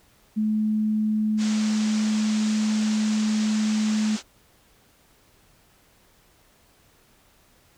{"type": "tone", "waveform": "sine", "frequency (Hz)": 215, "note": "A3", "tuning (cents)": -40, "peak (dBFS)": -20, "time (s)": [0.36, 4.17], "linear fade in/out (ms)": 20}
{"type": "band-pass noise", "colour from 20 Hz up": "white", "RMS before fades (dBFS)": -36, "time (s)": [1.37, 4.23], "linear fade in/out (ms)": 50, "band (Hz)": [250, 7500], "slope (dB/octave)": 48}
{"effects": ["pink hiss -59 dBFS RMS until 7.77 s"]}